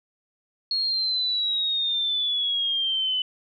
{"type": "exponential sweep", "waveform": "sine", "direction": "down", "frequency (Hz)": [4318, 3000], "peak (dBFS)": -22, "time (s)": [0.71, 3.22], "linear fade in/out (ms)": 2, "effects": []}